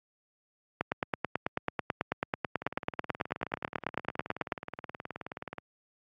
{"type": "two click trains", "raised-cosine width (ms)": 0.5, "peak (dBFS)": [-13, -23], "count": [35, 57], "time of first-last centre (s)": [[0.81, 4.522], [2.62, 5.583]], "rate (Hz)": [9.16, 18.9], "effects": ["high-pass 100 Hz 12 dB/octave", "AAC 48 kbps"]}